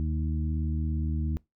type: harmonic tone with a mistuned harmonic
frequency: 77.4 Hz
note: D#2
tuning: 9 cents flat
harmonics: 1 / 2 / 3 / 4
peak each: -27 / -34 / -36 / -40 dBFS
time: 0-1.37 s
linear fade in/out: 0 ms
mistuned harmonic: 4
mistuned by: +20 cents
effects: noise-tail reverb RT60 0.2 s tail -23 dB re dry